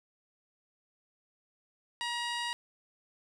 15% pulse tone with low-pass filter, 952 Hz, A#5, 36 cents sharp, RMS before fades -35 dBFS, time 2.01-2.53 s, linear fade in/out 0 ms, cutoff 6600 Hz, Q 1.6, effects none

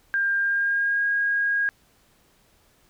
sine tone with pitch glide, 1599 to 1634.5 Hz, G6 to G#6, +34 to -28 cents, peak -20 dBFS, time 0.14-1.69 s, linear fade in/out 0 ms, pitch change +38 cents, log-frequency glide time 0.38-1.05 s, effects pink hiss -61 dBFS RMS until 2.89 s

